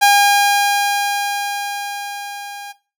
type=tone with level ramp; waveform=sawtooth; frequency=810 Hz; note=G#5; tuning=43 cents flat; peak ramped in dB=-4 to -26 dBFS; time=0.01-2.73 s; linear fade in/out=20 ms; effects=noise-tail reverb RT60 0.3 s tail -17 dB re dry